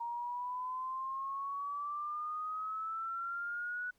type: exponential sweep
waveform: sine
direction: up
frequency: 936 to 1480 Hz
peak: -36 dBFS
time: 0-3.91 s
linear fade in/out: 10 ms
effects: pink hiss -75 dBFS RMS until 3.98 s